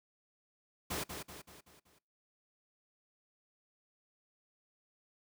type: noise with echo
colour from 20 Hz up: pink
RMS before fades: -37 dBFS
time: 0.9-1.04 s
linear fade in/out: 10 ms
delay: 190 ms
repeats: 5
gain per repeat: -6 dB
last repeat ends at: 1.99 s
effects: noise-tail reverb RT60 0.4 s tail -25 dB re dry + high-pass 80 Hz 12 dB/octave

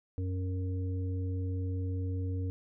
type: harmonic tone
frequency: 92.5 Hz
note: F#2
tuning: in tune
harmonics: 1 / 3 / 5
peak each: -31 / -41 / -45 dBFS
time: 0.18-2.5 s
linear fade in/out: 0 ms
effects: none

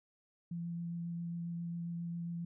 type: tone with vibrato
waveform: sine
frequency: 170.3 Hz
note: F3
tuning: 43 cents flat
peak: -37 dBFS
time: 0.51-2.45 s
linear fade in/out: 5 ms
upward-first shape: sine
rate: 7.4 Hz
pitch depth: 10 cents each way
effects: none

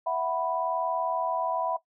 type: chord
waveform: sine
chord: E suspended second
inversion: none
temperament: equal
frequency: 659.3 / 740 / 987.8 Hz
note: E5 / F#5 / B5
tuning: 0 / 0 / 0 cents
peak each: -29 / -31 / -30 dBFS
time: 0.06-1.77 s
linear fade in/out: 10 ms
effects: noise-tail reverb RT60 0.1 s tail -17 dB re dry

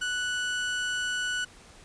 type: tone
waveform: 30% pulse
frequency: 1480 Hz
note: F#6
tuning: in tune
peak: -25 dBFS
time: 0.01-1.45 s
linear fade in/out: 10 ms
effects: pink hiss -52 dBFS RMS until 1.84 s + resampled to 22050 Hz

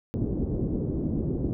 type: low-pass noise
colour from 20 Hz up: white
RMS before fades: -28 dBFS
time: 0.14-1.53 s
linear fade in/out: 0 ms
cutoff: 340 Hz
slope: 24 dB/octave
effects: none

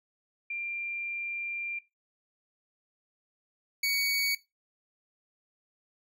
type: tone pair in turn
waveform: sine / 25% pulse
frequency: 2380 / 2244 Hz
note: D7 / C#7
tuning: +22 / +21 cents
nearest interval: minor second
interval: 101 cents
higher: first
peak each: -32 / -22 dBFS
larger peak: second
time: 0.5-1.79 / 3.83-4.35 s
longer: first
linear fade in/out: 5 ms
effects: noise-tail reverb RT60 0.2 s tail -17 dB re dry

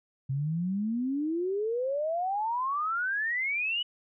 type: exponential sweep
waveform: sine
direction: up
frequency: 130.81 to 2983 Hz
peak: -27 dBFS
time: 0.29-3.83 s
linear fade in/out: 10 ms
effects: none

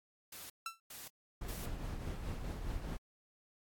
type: noise bursts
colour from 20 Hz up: white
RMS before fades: -49 dBFS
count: 3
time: 0.32-1.66 s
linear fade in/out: 5 ms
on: 180 ms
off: 400 ms
type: tone with exponential decay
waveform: sawtooth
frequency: 1339 Hz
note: E6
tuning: 27 cents sharp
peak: -32 dBFS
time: 0.66-0.8 s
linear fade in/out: 2 ms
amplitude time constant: 29 ms
type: noise with tremolo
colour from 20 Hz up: brown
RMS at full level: -39 dBFS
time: 1.41-2.97 s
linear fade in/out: 5 ms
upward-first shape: triangle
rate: 4.8 Hz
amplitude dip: 45%
effects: AAC 64 kbps

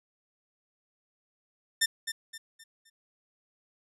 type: tone with echo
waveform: 10% pulse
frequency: 1800 Hz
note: A6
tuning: 39 cents sharp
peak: -13 dBFS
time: 1.81-1.86 s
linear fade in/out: 10 ms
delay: 260 ms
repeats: 4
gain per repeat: -9 dB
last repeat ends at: 2.9 s
effects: low-pass 12000 Hz 12 dB/octave

